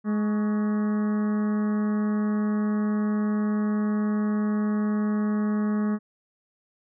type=harmonic tone with a mistuned harmonic; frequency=210.5 Hz; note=G#3; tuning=24 cents sharp; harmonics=1 / 2 / 3 / 4 / 5 / 6 / 7 / 8 / 9; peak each=-22 / -35 / -42 / -45 / -41 / -43 / -48 / -47 / -50 dBFS; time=0.04-5.99 s; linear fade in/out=50 ms; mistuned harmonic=5; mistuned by=+100 cents; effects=none